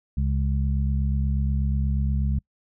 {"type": "harmonic tone", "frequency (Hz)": 68.3, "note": "C#2", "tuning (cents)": -25, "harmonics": [1, 2, 3], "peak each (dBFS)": [-22, -27, -31], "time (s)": [0.17, 2.39], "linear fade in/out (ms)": 5, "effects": ["noise-tail reverb RT60 0.1 s tail -26 dB re dry"]}